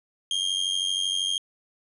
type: tone with amplitude modulation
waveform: 40% pulse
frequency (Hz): 3218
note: G7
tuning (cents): +45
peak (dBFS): -20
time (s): 0.31-1.38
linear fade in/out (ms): 2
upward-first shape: sine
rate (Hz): 92.8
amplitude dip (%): 75
effects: resampled to 24000 Hz